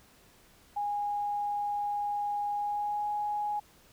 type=tone with pitch glide; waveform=sine; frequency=822 to 832 Hz; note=G#5 to G#5; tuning=-18 to +3 cents; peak=-29 dBFS; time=0.76-3.6 s; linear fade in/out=10 ms; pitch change=+21 cents; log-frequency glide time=2.54-3.07 s; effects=pink hiss -60 dBFS RMS until 3.92 s

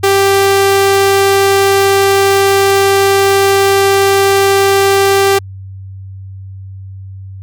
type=tone; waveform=sawtooth; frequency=393 Hz; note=G4; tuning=4 cents sharp; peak=-3 dBFS; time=0.03-5.39 s; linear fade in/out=10 ms; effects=added 96 Hz sine -25 dBFS peak until 7.42 s + MP3 96 kbps

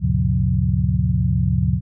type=tone cluster; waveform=sine; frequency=72.2 / 99.3 / 119.4 / 138.4 / 178.8 Hz; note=D2 / G2 / A#2 / C#3 / F3; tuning=-29 / +23 / +42 / -2 / +41 cents; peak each=-22 dBFS; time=0-1.81 s; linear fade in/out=50 ms; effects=none

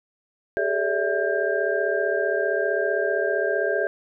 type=tone cluster; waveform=sine; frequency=393.9 / 429.3 / 574 / 655 / 1594 Hz; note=G4 / A4 / D5 / E5 / G6; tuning=+8 / -43 / -40 / -11 / +28 cents; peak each=-27 dBFS; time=0.57-3.87 s; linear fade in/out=0 ms; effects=none

